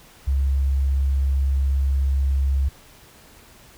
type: tone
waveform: sine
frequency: 68.1 Hz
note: C#2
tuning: 30 cents flat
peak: -17 dBFS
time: 0.27-2.69 s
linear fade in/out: 10 ms
effects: pink hiss -49 dBFS RMS until 3.77 s